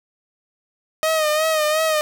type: tone with vibrato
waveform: sawtooth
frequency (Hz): 622.3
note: D#5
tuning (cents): 0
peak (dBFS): -13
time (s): 1.03-2.01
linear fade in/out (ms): 0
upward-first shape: sine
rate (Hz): 2.8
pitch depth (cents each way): 53
effects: none